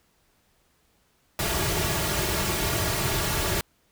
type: noise with comb filter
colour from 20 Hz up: pink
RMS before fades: -26 dBFS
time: 1.39-3.61 s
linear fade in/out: 2 ms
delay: 3.9 ms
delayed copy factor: -0.7
effects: pink hiss -66 dBFS RMS until 3.91 s